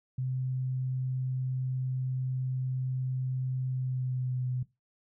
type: tone with pitch glide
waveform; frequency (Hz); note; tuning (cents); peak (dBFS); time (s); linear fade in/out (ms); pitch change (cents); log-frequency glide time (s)
sine; 129.2 to 126.47; C3 to B2; -21 to +42; -29; 0.18-4.63; 5; -37; 3.7-4.48
effects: noise-tail reverb RT60 0.2 s tail -17 dB re dry